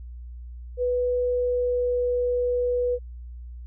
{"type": "tone with pitch glide", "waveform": "sine", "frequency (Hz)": [494, 491.2], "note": ["B4", "B4"], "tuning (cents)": [0, -9], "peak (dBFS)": -21, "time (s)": [0.77, 2.99], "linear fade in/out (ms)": 50, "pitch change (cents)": -9, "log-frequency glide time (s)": [1.17, 2.03], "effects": ["added 60 Hz sine -36 dBFS peak until 3.66 s"]}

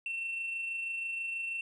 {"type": "tone with amplitude modulation", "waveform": "sine", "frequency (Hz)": 2700, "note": "E7", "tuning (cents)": 41, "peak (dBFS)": -30, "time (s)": [0.06, 1.61], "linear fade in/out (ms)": 2, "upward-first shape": "sine", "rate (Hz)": 26.2, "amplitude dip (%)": 40, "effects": ["tanh soft clip ceiling -31 dBFS"]}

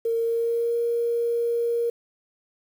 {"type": "tone with pitch glide", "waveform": "sine", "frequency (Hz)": [459.2, 469.7], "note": ["A#4", "A#4"], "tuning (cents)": [-26, 13], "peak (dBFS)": -21, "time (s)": [0.05, 1.9], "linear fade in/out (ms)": 5, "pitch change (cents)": 39, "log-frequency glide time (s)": [0.17, 0.76], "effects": ["8-bit"]}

